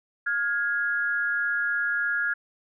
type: tone pair together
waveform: sine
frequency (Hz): 1418 / 1661.2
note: F6 / G#6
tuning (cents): +26 / 0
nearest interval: minor third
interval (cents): 274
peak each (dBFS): -26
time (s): 0.26-2.34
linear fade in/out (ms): 10
effects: none